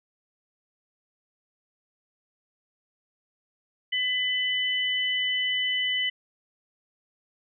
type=tone pair together; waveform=sine; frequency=2005 / 3001 Hz; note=B6 / F#7; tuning=+26 / +24 cents; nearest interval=perfect fifth; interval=698 cents; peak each=-27 / -26 dBFS; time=3.92-6.1 s; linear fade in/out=10 ms; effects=none